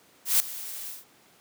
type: noise with ADSR envelope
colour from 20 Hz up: blue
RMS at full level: -19 dBFS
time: 0.25-1.05 s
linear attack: 150 ms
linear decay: 4 ms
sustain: -18 dB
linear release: 170 ms
effects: pink hiss -58 dBFS RMS until 1.4 s + high-pass 200 Hz 12 dB/octave